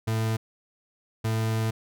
40% pulse tone pair in turn, 111.2 / 111.2 Hz, A2 / A2, +19 / +19 cents, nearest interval unison, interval 0 cents, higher neither, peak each -23 dBFS, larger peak neither, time 0.07-0.37 / 1.24-1.71 s, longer second, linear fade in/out 10 ms, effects none

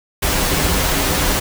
pink noise with comb filter, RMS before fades -17 dBFS, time 0.22-1.4 s, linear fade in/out 10 ms, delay 8.8 ms, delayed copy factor -0.55, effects none

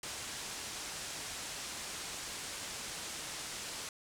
white low-pass noise, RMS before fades -43 dBFS, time 0.03-3.89 s, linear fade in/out 2 ms, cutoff 8800 Hz, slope 24 dB/octave, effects none

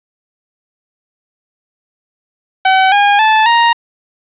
sawtooth tone with pitch steps, 760 / 814.5 / 873 / 935.7 Hz, F#5 / G#5 / A5 / A#5, +46 / -34 / -14 / +6 cents, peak -3 dBFS, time 2.65-3.73 s, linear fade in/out 5 ms, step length 270 ms, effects resampled to 8000 Hz + 7-bit

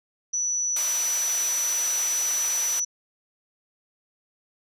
sine tone, 5930 Hz, F#8, 3 cents sharp, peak -23 dBFS, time 0.33-2.85 s, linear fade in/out 10 ms
white high-pass noise, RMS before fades -31 dBFS, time 0.76-2.8 s, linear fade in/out 5 ms, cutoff 540 Hz, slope 12 dB/octave
effects resampled to 32000 Hz

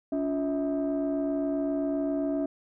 sine tone cluster, 284.9 / 352.5 / 646 Hz, C#4 / F4 / E5, +48 / +16 / -35 cents, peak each -26 / -34 / -30 dBFS, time 0.12-2.46 s, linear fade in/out 5 ms, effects tanh soft clip ceiling -21 dBFS

